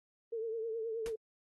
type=tone with vibrato; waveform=sine; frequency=450.3 Hz; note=A4; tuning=40 cents sharp; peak=-35 dBFS; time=0.32-1.16 s; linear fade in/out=10 ms; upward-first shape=triangle; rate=9.5 Hz; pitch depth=70 cents each way
type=noise with exponential decay; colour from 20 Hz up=pink; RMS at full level=-41 dBFS; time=1.06-1.15 s; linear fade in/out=0 ms; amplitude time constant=19 ms
effects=AAC 32 kbps